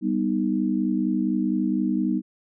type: chord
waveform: sine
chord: G augmented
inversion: none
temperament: equal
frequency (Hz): 196 / 246.9 / 311.1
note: G3 / B3 / D#4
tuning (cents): 0 / 0 / 0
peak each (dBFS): -25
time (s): 0.01-2.22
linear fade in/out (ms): 50
effects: none